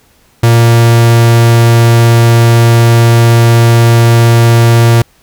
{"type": "tone", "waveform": "45% pulse", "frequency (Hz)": 116.7, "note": "A#2", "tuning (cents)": 2, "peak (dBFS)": -3, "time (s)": [0.43, 5.02], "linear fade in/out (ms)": 5, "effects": ["pink hiss -48 dBFS RMS until 5.22 s"]}